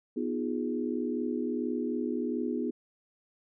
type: chord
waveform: sine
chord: F half-diminished seventh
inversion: second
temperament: equal with one note detuned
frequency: 246.9 / 311.1 / 353.7 / 415.3 Hz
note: Cb4 / Eb4 / F4 / Ab4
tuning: 0 / 0 / +22 / 0 cents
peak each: -32 / -35 / -36 / -36 dBFS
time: 0.16-2.71 s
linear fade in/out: 10 ms
effects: none